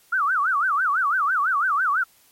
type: tone with vibrato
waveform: sine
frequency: 1318 Hz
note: E6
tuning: 1 cent flat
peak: -18 dBFS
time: 0.12-2.04 s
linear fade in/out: 10 ms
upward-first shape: sine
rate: 6 Hz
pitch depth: 290 cents each way
effects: white hiss -57 dBFS RMS until 2.31 s + MP3 64 kbps